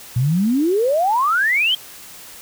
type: exponential sweep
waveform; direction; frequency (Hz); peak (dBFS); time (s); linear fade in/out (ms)
sine; up; 116.2 to 3232; -14; 0.16-1.75; 5
effects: white hiss -39 dBFS RMS until 2.41 s